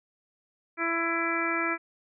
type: harmonic tone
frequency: 333.6 Hz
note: E4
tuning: 21 cents sharp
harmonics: 1 / 2 / 3 / 4 / 5 / 6 / 7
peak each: -32 / -37 / -37 / -31 / -34 / -34 / -32 dBFS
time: 0.77-1.78 s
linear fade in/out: 50 ms
effects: none